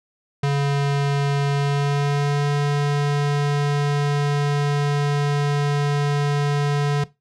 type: tone with pitch glide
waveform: square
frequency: 141.5 to 144.39 Hz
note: C#3 to D3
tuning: +36 to -29 cents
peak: -18 dBFS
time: 0.43-7.04 s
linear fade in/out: 5 ms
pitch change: +35 cents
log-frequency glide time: 1.52-2.49 s
effects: noise-tail reverb RT60 0.2 s tail -17 dB re dry + low-pass 6000 Hz 12 dB/octave